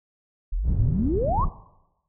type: exponential sweep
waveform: sine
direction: up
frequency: 34.54 to 1174.7 Hz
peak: -22 dBFS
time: 0.52-1.45 s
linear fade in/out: 10 ms
type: low-pass noise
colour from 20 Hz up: pink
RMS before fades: -25 dBFS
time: 0.63-1.51 s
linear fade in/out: 50 ms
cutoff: 150 Hz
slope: 12 dB/octave
effects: noise-tail reverb RT60 0.9 s tail -17 dB re dry